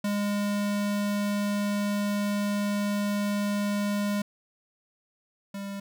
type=tone pair in turn; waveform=square; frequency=204.5 / 198.91 Hz; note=G#3 / G3; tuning=-26 / +26 cents; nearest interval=unison; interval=48 cents; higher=first; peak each=-26 / -34 dBFS; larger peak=first; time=0.04-4.22 / 5.54-5.8 s; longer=first; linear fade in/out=5 ms; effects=none